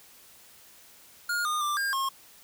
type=tone with pitch steps; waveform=square; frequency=1424 / 1221 / 1182 / 1609 / 1077 Hz; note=F6 / D#6 / D6 / G6 / C6; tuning=+33 / -33 / +11 / +45 / +50 cents; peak=-27 dBFS; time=1.29-2.09 s; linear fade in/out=5 ms; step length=160 ms; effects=white hiss -54 dBFS RMS until 2.43 s